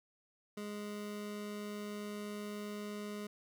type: tone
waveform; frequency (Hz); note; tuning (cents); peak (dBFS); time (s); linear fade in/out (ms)
25% pulse; 207.7; G#3; 0; -37; 0.57-3.27; 5
effects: none